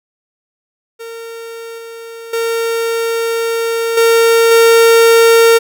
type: tone with level steps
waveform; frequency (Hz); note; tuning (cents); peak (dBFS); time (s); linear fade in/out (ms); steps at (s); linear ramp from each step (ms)
45% pulse; 458.9; A#4; -27; -26 / -28 / -14 / -7 / -5; 0.99-5.59; 20; 1.78 / 2.33 / 3.97 / 4.51; 5
effects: none